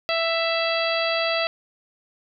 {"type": "harmonic tone", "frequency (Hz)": 662, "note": "E5", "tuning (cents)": 7, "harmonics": [1, 2, 3, 4, 5, 6, 7], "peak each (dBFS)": [-24, -29, -30, -28, -31, -33, -31], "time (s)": [0.09, 1.47], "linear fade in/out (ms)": 0, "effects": []}